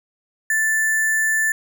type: tone with sample-and-hold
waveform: sine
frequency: 1760 Hz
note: A6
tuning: in tune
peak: -16 dBFS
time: 0.5-1.52 s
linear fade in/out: 2 ms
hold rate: 8820 Hz
effects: none